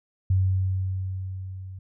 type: tone with level ramp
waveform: sine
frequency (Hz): 94.2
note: F#2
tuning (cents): +32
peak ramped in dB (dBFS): -17 to -36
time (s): 0.3-1.79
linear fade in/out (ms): 5
effects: none